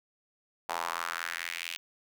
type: tone with high-pass filter sweep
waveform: sawtooth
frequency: 84.5 Hz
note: E2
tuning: 43 cents sharp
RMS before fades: -36 dBFS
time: 0.69-1.77 s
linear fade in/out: 0 ms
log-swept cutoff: 830 to 2800 Hz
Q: 2.7
effects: none